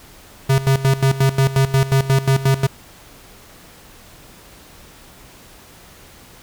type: tone with tremolo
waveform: square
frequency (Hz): 134.8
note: C#3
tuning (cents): -48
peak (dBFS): -12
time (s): 0.49-2.67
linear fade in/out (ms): 10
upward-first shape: square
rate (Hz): 5.6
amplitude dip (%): 80
effects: pink hiss -44 dBFS RMS until 6.42 s